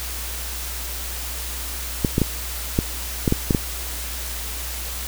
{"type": "clicks", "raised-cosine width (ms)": 3, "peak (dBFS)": -4, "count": 8, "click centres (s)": [2.048, 2.181, 2.217, 2.789, 3.278, 3.324, 3.508, 3.548], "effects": ["added 60 Hz sine -31 dBFS peak until 5.07 s", "white hiss -31 dBFS RMS until 5.07 s"]}